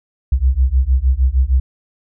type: beating tone pair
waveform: sine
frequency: 61.74 / 68.24 Hz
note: B1 / C#2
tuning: 0 / -27 cents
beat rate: 6.5 Hz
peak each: -14 dBFS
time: 0.32-1.6 s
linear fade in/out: 5 ms
effects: none